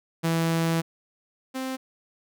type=tone pair in turn; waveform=sawtooth; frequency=164.81 / 261.6 Hz; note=E3 / C4; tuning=0 / 0 cents; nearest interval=minor sixth; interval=800 cents; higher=second; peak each=-18 / -25 dBFS; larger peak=first; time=0.23-0.82 / 1.54-1.77 s; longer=first; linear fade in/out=20 ms; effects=none